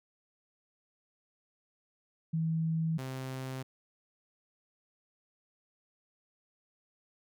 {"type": "tone pair in turn", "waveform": ["sine", "sawtooth"], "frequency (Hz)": [161.8, 131.13], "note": ["E3", "C3"], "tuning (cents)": [-32, 4], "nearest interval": "major third", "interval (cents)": 364, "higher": "first", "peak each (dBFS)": [-28, -33], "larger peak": "first", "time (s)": [[2.33, 2.98], [2.98, 3.63]], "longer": "neither", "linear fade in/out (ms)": 10, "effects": []}